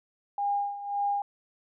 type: tone with tremolo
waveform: sine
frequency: 810 Hz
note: G#5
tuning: 43 cents flat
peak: -24 dBFS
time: 0.38-1.22 s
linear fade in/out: 2 ms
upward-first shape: sine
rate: 1.8 Hz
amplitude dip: 75%
effects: none